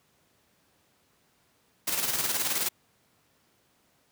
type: noise with tremolo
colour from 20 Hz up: white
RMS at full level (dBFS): -27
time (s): 1.87-2.69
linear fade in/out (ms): 10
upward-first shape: square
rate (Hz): 19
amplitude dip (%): 45
effects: pink hiss -67 dBFS RMS until 4.11 s + high-pass 100 Hz 12 dB/octave